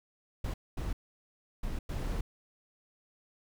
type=noise bursts at uneven times; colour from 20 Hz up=brown; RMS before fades=-34 dBFS; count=4; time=0.44-0.54 / 0.77-0.93 / 1.63-1.79 / 1.89-2.21 s; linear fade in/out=5 ms; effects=none